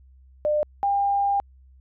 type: tone pair in turn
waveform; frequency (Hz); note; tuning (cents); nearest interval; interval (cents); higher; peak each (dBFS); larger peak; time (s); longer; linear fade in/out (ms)
sine; 600 / 800.9; D5 / G5; +37 / +37; perfect fourth; 500; second; -19; neither; 0.45-0.63 / 0.83-1.4; second; 0
effects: added 65 Hz sine -49 dBFS peak until 1.8 s